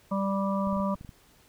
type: harmonic tone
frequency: 196 Hz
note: G3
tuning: in tune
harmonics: 1 / 3 / 5 / 6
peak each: -27 / -32 / -34 / -35 dBFS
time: 0.11-0.95 s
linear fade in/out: 10 ms
type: clicks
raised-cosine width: 5 ms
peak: -31 dBFS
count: 8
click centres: 0.672 / 0.729 / 0.767 / 0.801 / 0.954 / 1.011 / 1.048 / 1.092 s
effects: pink hiss -60 dBFS RMS until 1.48 s